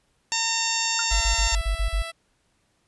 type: harmonic tone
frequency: 911 Hz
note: A#5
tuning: 40 cents flat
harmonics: 1 / 2 / 3 / 4 / 5 / 6 / 7 / 8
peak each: -31 / -33 / -30 / -32 / -32 / -30 / -33 / -28 dBFS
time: 0.32-1.55 s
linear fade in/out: 0 ms
type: tone with exponential decay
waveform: sine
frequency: 1396.9 Hz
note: F6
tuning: in tune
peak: -23 dBFS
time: 0.99-1.06 s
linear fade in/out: 2 ms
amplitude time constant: 15 ms
type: tone with pitch glide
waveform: 10% pulse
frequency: 677 to 662.3 Hz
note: E5 to E5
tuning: +46 to +8 cents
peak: -24 dBFS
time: 1.1-2.12 s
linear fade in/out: 20 ms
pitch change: -38 cents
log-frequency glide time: 1.51-1.6 s
type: tone bursts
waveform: sine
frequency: 49 Hz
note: G1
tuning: in tune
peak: -20 dBFS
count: 7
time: 1.11-2.024 s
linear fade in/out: 10 ms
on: 98 ms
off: 38 ms
effects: pink hiss -68 dBFS RMS until 2.87 s + resampled to 24000 Hz